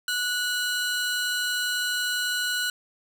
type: tone pair together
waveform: 30% pulse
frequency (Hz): 1470 / 4058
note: F#6 / B7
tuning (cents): -12 / +46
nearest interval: octave + tritone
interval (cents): 1758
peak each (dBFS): -23 / -28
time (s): 0.08-2.7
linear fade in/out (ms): 2
effects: none